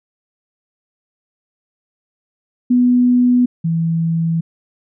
sine tone pair in turn, 246.9 / 164.79 Hz, B3 / E3, 0 / 0 cents, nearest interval perfect fifth, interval 700 cents, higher first, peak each -9 / -14 dBFS, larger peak first, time 2.7-3.46 / 3.64-4.41 s, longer second, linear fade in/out 10 ms, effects none

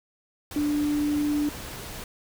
sine tone in noise, 294.8 Hz, D4, 7 cents sharp, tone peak -22 dBFS, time 0.56-1.49 s, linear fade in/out 2 ms, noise pink, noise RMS -38 dBFS, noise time 0.51-2.04 s, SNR +13 dB, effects none

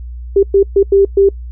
sine tone bursts at uneven times, 394.5 Hz, G4, 11 cents sharp, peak -5 dBFS, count 5, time 0.36-0.43 / 0.54-0.63 / 0.76-0.83 / 0.92-1.05 / 1.17-1.29 s, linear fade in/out 5 ms, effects noise-tail reverb RT60 0.1 s tail -25 dB re dry + added 60 Hz sine -24 dBFS peak until 1.51 s

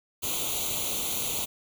white noise with comb filter, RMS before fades -30 dBFS, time 0.22-1.46 s, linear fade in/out 20 ms, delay 0.29 ms, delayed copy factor +0.9, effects none

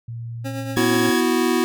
sine tone with pitch glide, 116.54 to 114.74 Hz, A#2 to A#2, 0 to -27 cents, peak -28 dBFS, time 0.08-1.1 s, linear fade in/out 5 ms, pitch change -27 cents, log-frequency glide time 0.52-0.72 s
25% pulse tone with tremolo, 270.4 Hz, C#4, 43 cents flat, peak -22 dBFS, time 0.44-1.15 s, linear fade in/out 20 ms, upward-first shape triangle, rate 8.5 Hz, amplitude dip 55%
sawtooth tone, 1674 Hz, G#6, 13 cents sharp, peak -22 dBFS, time 0.76-1.21 s, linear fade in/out 10 ms
square chord, B suspended fourth, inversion none, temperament equal with one note detuned, 246.9 / 328.3 / 370 Hz, B3 / E4 / F#4, 0 / -7 / 0 cents, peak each -22 dBFS, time 0.77-1.64 s, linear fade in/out 0 ms
effects none

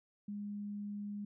sine tone, 205.2 Hz, G#3, 21 cents flat, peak -39 dBFS, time 0.28-1.25 s, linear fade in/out 5 ms, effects none

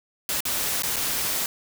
white noise with dropouts, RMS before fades -26 dBFS, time 0.29-1.46 s, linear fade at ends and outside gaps 1 ms, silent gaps 0.405-0.453 / 0.822-0.834 / 0.96-0.965 s, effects none

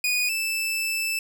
sawtooth tone pair in turn, 2469 / 2639 Hz, D#7 / E7, -14 / +1 cents, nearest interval minor second, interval 115 cents, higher second, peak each -18 / -21 dBFS, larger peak first, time 0.04-0.29 / 0.29-1.19 s, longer second, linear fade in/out 2 ms, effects none

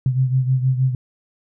sine beating tone pair, 128.8 / 135.2 Hz, C3 / C#3, -27 / -43 cents, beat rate 6.4 Hz, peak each -16 / -22 dBFS, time 0.06-0.95 s, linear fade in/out 2 ms, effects none

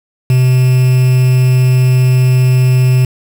triangle tone with quantisation, 127.5 Hz, C3, 44 cents flat, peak -4 dBFS, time 0.3-3.05 s, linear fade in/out 2 ms, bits 4, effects none

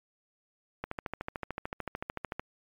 click train, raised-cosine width 0.5 ms, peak -19 dBFS, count 22, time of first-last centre 0.84-2.396 s, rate 13.5 Hz, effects MP3 96 kbps

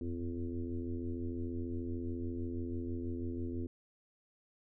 sine tone with frequency modulation, 169.6 Hz, E3, 50 cents sharp, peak -35 dBFS, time 0.01-3.67 s, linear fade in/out 2 ms, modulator 86.3 Hz, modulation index 2.3, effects none

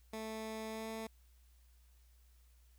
15% pulse tone with pitch glide, 220 to 222.3 Hz, A3 to A3, 0 to +18 cents, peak -35 dBFS, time 0.13-1.07 s, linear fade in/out 5 ms, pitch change +18 cents, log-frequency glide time 0.69-0.89 s, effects added 60 Hz sine -62 dBFS peak until 2.78 s + white hiss -74 dBFS RMS until 2.78 s

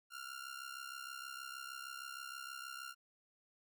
sawtooth ring-modulated tone, 1396.9 Hz, F6, in tune, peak -39 dBFS, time 0.1-2.95 s, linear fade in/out 50 ms, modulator 33.2 Hz, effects none

